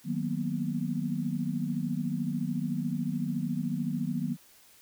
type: chord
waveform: sine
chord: B major seventh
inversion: first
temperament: equal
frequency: 155.56 / 185 / 233.1 / 246.9 Hz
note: D#3 / F#3 / A#3 / B3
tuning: 0 / 0 / 0 / 0 cents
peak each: -34 dBFS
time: 0.04-4.37 s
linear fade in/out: 50 ms
effects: white hiss -58 dBFS RMS until 4.81 s